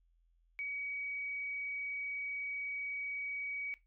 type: tone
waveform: sine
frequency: 2264 Hz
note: C#7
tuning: 36 cents sharp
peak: -37 dBFS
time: 0.59-3.74 s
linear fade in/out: 0 ms
effects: noise-tail reverb RT60 0.2 s tail -17 dB re dry + added 42 Hz sine -68 dBFS peak until 3.86 s